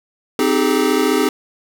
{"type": "chord", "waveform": "square", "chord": "Ab major seventh", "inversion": "first", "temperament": "equal with one note detuned", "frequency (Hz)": [261.6, 311.1, 392, 426.2], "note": ["C4", "Eb4", "G4", "Ab4"], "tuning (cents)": [0, 0, 0, 45], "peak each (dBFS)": -20, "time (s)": [0.39, 1.29], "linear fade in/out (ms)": 2, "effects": []}